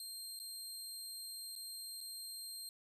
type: tone with dropouts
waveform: 20% pulse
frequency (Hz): 4186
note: C8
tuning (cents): 0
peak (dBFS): -39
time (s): 0-2.69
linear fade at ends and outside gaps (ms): 1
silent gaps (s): 0.391-0.399 / 1.554-1.561 / 2.006-2.011
effects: resampled to 32000 Hz